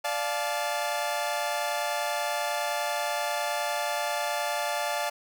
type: chord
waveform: sawtooth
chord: D minor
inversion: none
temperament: equal with one note detuned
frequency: 587.3 / 698.5 / 865.9 Hz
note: D5 / F5 / A5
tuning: 0 / 0 / -28 cents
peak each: -28 dBFS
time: 0.04-5.1 s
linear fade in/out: 10 ms
effects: none